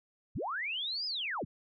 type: linear two-way sweep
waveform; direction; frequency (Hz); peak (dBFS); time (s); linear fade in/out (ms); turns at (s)
sine; up then down; 34.87 to 5110 to 34.87; -33; 0.35-1.45; 10; 1.06
effects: none

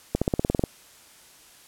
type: accelerating click train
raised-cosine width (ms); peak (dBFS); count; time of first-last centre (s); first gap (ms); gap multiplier
2; -8; 10; 0.15-0.638; 66; 0.95
effects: white hiss -52 dBFS RMS until 1.67 s + low-pass 12000 Hz 12 dB/octave

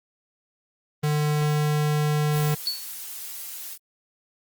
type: tone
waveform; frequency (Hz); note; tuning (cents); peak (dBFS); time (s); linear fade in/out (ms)
square; 150; D3; +37; -21; 1.03-2.55; 10
type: noise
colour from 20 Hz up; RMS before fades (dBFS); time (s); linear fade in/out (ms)
blue; -36; 2.3-3.78; 50
type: tone with exponential decay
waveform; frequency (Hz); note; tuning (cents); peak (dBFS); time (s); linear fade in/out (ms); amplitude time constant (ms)
sine; 4433; C#8; -1; -20; 2.67-2.92; 0; 53
effects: Opus 24 kbps

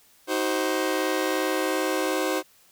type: chord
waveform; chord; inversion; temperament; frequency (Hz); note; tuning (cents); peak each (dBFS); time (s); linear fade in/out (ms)
sawtooth; C diminished; first; just; 314 / 376.7 / 523.3; Eb4 / Gb4 / C5; +16 / +31 / 0; -24; 0.27-2.43; 50
effects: white hiss -58 dBFS RMS until 2.71 s

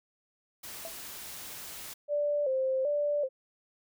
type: noise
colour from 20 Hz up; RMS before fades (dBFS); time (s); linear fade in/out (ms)
white; -43; 0.63-1.94; 10
type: tone with exponential decay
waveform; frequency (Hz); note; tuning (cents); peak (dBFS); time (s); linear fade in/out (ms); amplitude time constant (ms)
sine; 659.3; E5; 0; -35; 0.85-0.97; 0; 26
type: tone with vibrato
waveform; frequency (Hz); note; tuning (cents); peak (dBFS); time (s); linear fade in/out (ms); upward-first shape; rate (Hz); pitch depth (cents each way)
sine; 554.4; C#5; 0; -26; 2.08-3.29; 50; square; 1.3; 94
effects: none

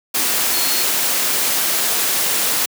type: tone in noise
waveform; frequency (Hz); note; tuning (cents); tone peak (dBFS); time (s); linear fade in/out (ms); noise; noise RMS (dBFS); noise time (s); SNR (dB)
sine; 4301; C8; +47; -24; 0.53-0.84; 10; white; -18; 0.14-2.66; -9
effects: high-pass 200 Hz 12 dB/octave

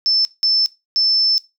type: tone bursts at uneven times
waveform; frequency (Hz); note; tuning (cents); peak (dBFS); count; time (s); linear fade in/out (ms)
sine; 5290; E8; +5; -13; 3; 0.06-0.25 / 0.43-0.66 / 0.96-1.38; 0
effects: noise-tail reverb RT60 0.2 s tail -17 dB re dry

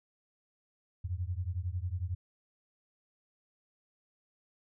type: beating tone pair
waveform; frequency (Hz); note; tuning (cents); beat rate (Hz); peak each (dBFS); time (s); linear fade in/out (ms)
sine; 85 / 96; F2 / G2; -46 / -36; 11; -35 / -36; 1.04-2.15; 10
effects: none

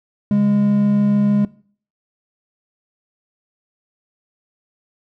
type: tone pair together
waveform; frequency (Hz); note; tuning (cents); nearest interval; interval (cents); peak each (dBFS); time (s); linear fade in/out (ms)
triangle; 138.59 / 205.1; C#3 / G#3; 0 / -21; perfect fifth; 679; -21 / -11; 0.31-1.45; 2
effects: noise-tail reverb RT60 0.5 s tail -21 dB re dry

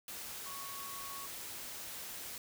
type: tone in noise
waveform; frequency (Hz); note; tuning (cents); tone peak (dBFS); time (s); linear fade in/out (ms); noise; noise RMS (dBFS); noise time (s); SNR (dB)
sine; 1111; C#6; +4; -47; 0.46-1.26; 2; white; -45; 0.08-2.38; -5
effects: none

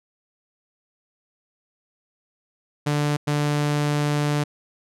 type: tone bursts at uneven times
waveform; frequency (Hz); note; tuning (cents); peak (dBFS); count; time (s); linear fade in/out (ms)
sawtooth; 147.2; D3; +4; -16; 2; 2.86-3.17 / 3.27-4.44; 10
effects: low-pass 10000 Hz 12 dB/octave

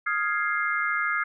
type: chord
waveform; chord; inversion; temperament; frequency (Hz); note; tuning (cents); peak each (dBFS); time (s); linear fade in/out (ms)
sine; F minor seventh; third; equal with one note detuned; 1244.5 / 1396.9 / 1661.2 / 2106; Eb6 / F6 / Ab6 / C7; 0 / 0 / 0 / +11; -29; 0.06-1.24; 10
effects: none

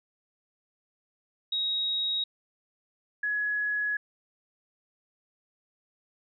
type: tone pair in turn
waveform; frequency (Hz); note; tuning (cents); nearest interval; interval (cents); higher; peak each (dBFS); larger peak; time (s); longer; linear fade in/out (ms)
sine; 3791 / 1684.3; A#7 / G#6; +28 / +24; octave + major second; 1404; first; -26; neither; 1.52-2.24 / 3.23-3.97; second; 5
effects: none

